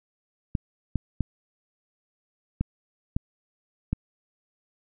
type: clicks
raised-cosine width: 5 ms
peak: -12 dBFS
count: 6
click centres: 0.552 / 0.957 / 1.207 / 2.61 / 3.165 / 3.93 s
effects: none